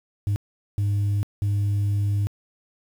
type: tone bursts at uneven times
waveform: sine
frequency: 101.6 Hz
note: G#2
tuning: 38 cents flat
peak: -17 dBFS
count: 3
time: 0.27-0.36 / 0.78-1.23 / 1.42-2.27 s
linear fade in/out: 0 ms
effects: tanh soft clip ceiling -19 dBFS + 8-bit